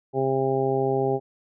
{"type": "harmonic tone", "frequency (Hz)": 133.7, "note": "C3", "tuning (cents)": 38, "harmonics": [1, 2, 3, 4, 5, 6], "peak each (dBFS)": [-29, -31, -23, -31, -31, -29], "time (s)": [0.13, 1.2], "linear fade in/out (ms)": 50, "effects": []}